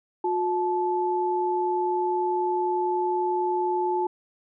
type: tone pair together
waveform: sine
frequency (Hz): 359.9 / 869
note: F#4 / A5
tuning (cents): -48 / -22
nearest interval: octave + minor third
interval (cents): 1526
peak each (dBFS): -25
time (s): 0.24-4.07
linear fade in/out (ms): 5
effects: none